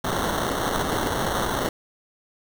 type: noise with sample-and-hold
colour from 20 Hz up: violet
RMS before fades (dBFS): -25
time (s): 0.04-1.69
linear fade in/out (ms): 2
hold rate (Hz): 2450
effects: none